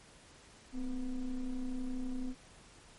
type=ring-modulated tone; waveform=triangle; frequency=120 Hz; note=B2; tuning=49 cents flat; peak=-29 dBFS; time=0.72-2.35 s; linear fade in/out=50 ms; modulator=136 Hz; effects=pink hiss -58 dBFS RMS until 2.98 s + MP3 48 kbps